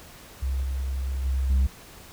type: tone with level steps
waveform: sine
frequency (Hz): 66.2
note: C2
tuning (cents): +21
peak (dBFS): -23 / -25 / -21 / -15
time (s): 0.42-1.67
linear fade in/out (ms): 10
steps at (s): 0.63 / 1.25 / 1.5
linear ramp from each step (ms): 2
effects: tanh soft clip ceiling -17 dBFS + pink hiss -47 dBFS RMS until 2.12 s